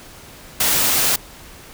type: noise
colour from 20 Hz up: white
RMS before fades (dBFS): -17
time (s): 0.6-1.16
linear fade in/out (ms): 5
effects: pink hiss -41 dBFS RMS until 1.73 s